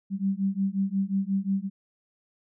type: beating tone pair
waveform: sine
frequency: 192.2 / 197.8 Hz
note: G3 / G3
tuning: -34 / +16 cents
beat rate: 5.6 Hz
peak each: -27 dBFS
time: 0.1-1.7 s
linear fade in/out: 50 ms
effects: none